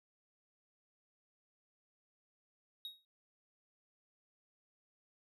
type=tone with exponential decay; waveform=triangle; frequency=3774 Hz; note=A#7; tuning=21 cents sharp; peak=-38 dBFS; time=2.85-3.05 s; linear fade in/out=1 ms; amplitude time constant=42 ms; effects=none